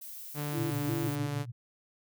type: noise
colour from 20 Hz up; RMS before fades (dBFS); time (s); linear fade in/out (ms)
violet; -44; 0.01-1.16; 10
type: tone with pitch glide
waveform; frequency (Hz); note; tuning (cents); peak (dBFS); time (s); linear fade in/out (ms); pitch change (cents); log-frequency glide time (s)
sawtooth; 146.83 to 144.47; D3 to D3; 0 to -28; -29; 0.34-1.46; 50; -28; 0.55-0.83
type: tone with vibrato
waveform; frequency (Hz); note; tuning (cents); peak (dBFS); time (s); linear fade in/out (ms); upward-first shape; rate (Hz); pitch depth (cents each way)
sine; 312.4; D#4; +7; -32; 0.52-1.28; 50; square; 2.7; 120
type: tone with tremolo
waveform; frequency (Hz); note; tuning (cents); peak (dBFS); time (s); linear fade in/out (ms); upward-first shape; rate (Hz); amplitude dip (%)
sine; 119.6; A#2; +45; -32; 0.57-1.52; 20; sine; 6.5; 70
effects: none